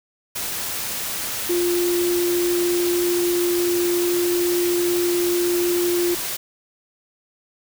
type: tone in noise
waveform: sine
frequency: 350.4 Hz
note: F4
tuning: 6 cents sharp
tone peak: -18 dBFS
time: 1.49-6.15 s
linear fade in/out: 10 ms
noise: white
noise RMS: -27 dBFS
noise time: 0.35-6.37 s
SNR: +6 dB
effects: none